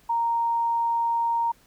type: tone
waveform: sine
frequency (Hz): 930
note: A#5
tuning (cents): -4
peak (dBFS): -21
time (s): 0.09-1.52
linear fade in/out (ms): 10
effects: pink hiss -59 dBFS RMS until 1.66 s